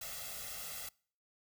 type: noise with comb filter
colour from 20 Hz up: white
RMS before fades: -44 dBFS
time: 0.01-0.89 s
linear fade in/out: 5 ms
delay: 1.5 ms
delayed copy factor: +0.95
effects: noise-tail reverb RT60 0.5 s tail -25 dB re dry